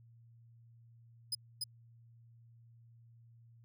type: tone with echo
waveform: sawtooth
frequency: 5020 Hz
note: D#8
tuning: 15 cents sharp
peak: -31 dBFS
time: 1.32-1.35 s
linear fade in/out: 5 ms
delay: 290 ms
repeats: 1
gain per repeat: -2 dB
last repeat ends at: 1.64 s
effects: added 116 Hz sine -58 dBFS peak until 3.64 s